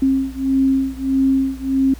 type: beating tone pair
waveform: sine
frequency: 267.1 / 268.7 Hz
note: C4 / C4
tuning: +36 / +46 cents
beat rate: 1.6 Hz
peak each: -17 / -18 dBFS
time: 0.02-1.94 s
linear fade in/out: 5 ms
effects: added 60 Hz sine -33 dBFS peak until 1.99 s + pink hiss -45 dBFS RMS until 1.99 s